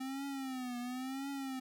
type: tone with vibrato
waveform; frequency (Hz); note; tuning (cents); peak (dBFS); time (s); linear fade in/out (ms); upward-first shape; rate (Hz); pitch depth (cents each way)
square; 260; C4; -11; -39; 0-1.6; 10; triangle; 0.96; 130
effects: none